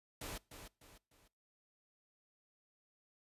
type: noise with echo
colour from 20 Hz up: pink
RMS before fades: -45 dBFS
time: 0.21-0.38 s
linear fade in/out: 5 ms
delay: 300 ms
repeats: 3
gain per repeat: -8 dB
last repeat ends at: 1.28 s
effects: noise-tail reverb RT60 0.4 s tail -24 dB re dry + resampled to 32000 Hz